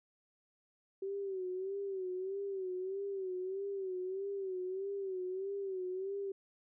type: tone with vibrato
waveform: sine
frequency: 382.1 Hz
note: G4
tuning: 44 cents flat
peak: -36 dBFS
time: 1.02-6.32 s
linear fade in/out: 5 ms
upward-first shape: sine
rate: 1.6 Hz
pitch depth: 78 cents each way
effects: none